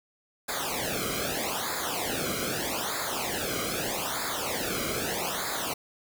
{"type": "noise with flanger", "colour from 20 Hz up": "pink", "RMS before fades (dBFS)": -31, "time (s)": [0.48, 5.74], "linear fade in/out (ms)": 10, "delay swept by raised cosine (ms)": [0.34, 1.13], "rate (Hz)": 0.8, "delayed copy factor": -1, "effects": []}